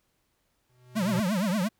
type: tone with exponential growth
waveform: square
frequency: 125 Hz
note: B2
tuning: 21 cents sharp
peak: -28 dBFS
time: 0.69-1.2 s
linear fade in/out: 5 ms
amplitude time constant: 110 ms
type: tone with vibrato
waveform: square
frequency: 197.2 Hz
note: G3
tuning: 11 cents sharp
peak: -25 dBFS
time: 0.95-1.69 s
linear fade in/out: 20 ms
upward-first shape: triangle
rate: 8.6 Hz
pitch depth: 260 cents each way
effects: pink hiss -73 dBFS RMS until 1.79 s